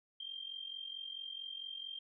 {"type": "tone with amplitude modulation", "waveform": "sine", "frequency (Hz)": 3175, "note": "G7", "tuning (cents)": 21, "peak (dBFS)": -39, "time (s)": [0.2, 1.99], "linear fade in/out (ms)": 5, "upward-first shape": "sine", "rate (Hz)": 44.5, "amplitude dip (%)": 75, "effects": []}